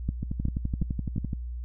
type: two click trains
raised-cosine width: 5 ms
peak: -17 / -15 dBFS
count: 14 / 4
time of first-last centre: 0.23-1.332 / 0.09-1.181 s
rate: 11.8 / 2.75 Hz
effects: noise-tail reverb RT60 0.1 s tail -25 dB re dry + added 60 Hz sine -32 dBFS peak until 1.64 s

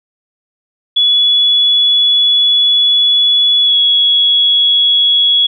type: tone with pitch glide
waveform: sine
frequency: 3404 to 3351 Hz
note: G#7 to G#7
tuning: +42 to +15 cents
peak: -7 dBFS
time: 0.96-5.47 s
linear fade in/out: 10 ms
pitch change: -27 cents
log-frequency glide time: 3.61-3.77 s
effects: none

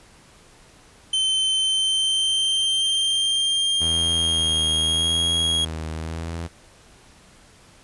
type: tone with pitch glide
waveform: 45% pulse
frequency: 3088 to 3291 Hz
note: G7 to G#7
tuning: -27 to -16 cents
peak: -19 dBFS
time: 1.13-5.65 s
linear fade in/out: 5 ms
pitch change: +111 cents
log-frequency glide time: 1.55-5.39 s
type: tone with vibrato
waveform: sawtooth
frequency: 81.5 Hz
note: E2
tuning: 19 cents flat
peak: -24 dBFS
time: 3.8-6.48 s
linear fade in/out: 20 ms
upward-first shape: sine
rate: 0.85 Hz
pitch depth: 49 cents each way
effects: pink hiss -51 dBFS RMS until 7.83 s + resampled to 24000 Hz

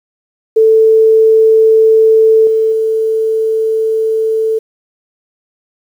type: tone with level steps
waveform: sine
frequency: 442.3 Hz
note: A4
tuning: 9 cents sharp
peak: -4 / -8 / -10 dBFS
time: 0.56-4.59 s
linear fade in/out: 10 ms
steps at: 2.47 / 2.72 s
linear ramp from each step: 2 ms
effects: 7-bit

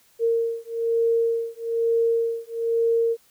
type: beating tone pair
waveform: sine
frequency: 460 / 461.1 Hz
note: A#4 / A#4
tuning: -23 / -19 cents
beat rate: 1.1 Hz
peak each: -23 dBFS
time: 0.19-3.17 s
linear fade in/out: 50 ms
effects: white hiss -59 dBFS RMS until 3.3 s

